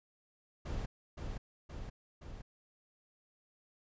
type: noise with echo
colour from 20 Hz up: brown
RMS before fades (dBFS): -38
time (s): 0.65-0.86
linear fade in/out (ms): 10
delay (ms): 520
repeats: 3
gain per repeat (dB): -3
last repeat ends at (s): 2.42
effects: resampled to 16000 Hz